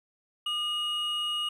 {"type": "tone pair together", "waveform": "triangle", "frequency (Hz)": [1212.6, 2884], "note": ["D#6", "F#7"], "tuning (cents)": [-45, -45], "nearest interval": "octave + minor third", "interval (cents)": 1500, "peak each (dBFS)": [-35, -27], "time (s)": [0.46, 1.49], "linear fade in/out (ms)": 5, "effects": []}